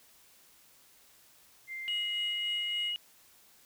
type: tone with pitch glide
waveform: sine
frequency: 2093 to 2108 Hz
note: C7 to C7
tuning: 0 to +12 cents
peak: -37 dBFS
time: 1.67-2.94 s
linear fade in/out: 50 ms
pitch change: +12 cents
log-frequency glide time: 2.2-2.77 s
type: tone with tremolo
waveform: sine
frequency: 2900 Hz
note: F#7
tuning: 35 cents flat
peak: -29 dBFS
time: 1.88-2.96 s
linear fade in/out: 0 ms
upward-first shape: sine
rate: 3.5 Hz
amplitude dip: 25%
effects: tanh soft clip ceiling -25 dBFS + white hiss -61 dBFS RMS until 3.65 s